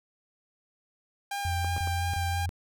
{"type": "tone with vibrato", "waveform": "sawtooth", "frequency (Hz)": 798, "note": "G5", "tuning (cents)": 31, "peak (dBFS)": -27, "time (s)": [1.31, 2.46], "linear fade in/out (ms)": 5, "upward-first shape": "sine", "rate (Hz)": 2.9, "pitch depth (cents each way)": 14}
{"type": "tone bursts", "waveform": "sine", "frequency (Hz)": 87.31, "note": "F2", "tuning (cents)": 0, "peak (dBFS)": -28, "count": 3, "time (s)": [1.45, 2.492], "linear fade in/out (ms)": 0, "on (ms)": 330, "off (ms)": 26}
{"type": "clicks", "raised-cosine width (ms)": 1, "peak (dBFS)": -25, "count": 3, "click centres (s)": [1.646, 1.765, 1.874]}
{"effects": []}